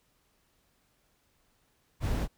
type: noise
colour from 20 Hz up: brown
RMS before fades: -29 dBFS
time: 2-2.28 s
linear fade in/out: 50 ms
effects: pink hiss -71 dBFS RMS until 2.37 s